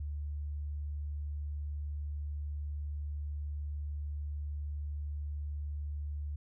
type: tone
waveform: sine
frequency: 73.42 Hz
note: D2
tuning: in tune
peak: -35 dBFS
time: 0-6.36 s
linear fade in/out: 5 ms
effects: none